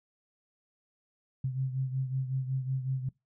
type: beating tone pair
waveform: sine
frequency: 130.81 / 136.21 Hz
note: C3 / C#3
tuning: 0 / -30 cents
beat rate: 5.4 Hz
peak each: -30 / -36 dBFS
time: 1.44-3.09 s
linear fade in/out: 5 ms
effects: noise-tail reverb RT60 0.2 s tail -23 dB re dry